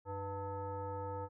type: tone with frequency modulation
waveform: sine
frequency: 493.9 Hz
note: B4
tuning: in tune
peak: -38 dBFS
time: 0.05-1.29 s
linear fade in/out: 50 ms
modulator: 399 Hz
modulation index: 1.4
effects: none

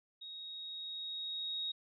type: tone with level ramp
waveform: sine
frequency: 3767 Hz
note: A#7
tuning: 17 cents sharp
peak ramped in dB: -45 to -35 dBFS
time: 0.21-1.72 s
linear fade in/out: 10 ms
effects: none

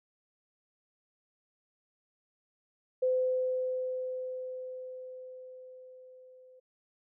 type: tone with level ramp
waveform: sine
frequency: 511 Hz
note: C5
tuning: 41 cents flat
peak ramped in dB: -24 to -54 dBFS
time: 3.02-6.6 s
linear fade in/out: 10 ms
effects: none

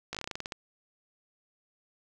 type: slowing click train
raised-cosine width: 0.2 ms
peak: -18 dBFS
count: 12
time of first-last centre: 0.13-0.522 s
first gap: 17 ms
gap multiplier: 1.14
effects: none

